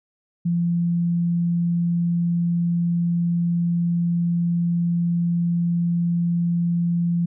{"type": "tone", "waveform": "sine", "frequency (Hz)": 171.6, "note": "F3", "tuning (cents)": -30, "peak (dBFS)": -18, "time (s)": [0.45, 7.26], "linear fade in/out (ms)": 10, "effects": []}